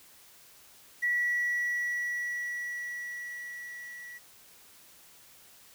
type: tone with level ramp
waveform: triangle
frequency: 1940 Hz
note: B6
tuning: 31 cents flat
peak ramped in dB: -21 to -41 dBFS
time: 1.02-4.19 s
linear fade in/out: 20 ms
effects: tanh soft clip ceiling -23 dBFS + white hiss -56 dBFS RMS until 5.74 s